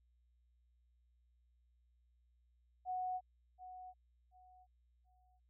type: tone with echo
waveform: sine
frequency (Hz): 737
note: F#5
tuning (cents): -7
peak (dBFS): -37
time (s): 2.85-3.21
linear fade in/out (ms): 50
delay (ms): 730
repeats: 3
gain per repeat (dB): -12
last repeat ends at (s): 5.4
effects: added 60 Hz sine -70 dBFS peak until 5.49 s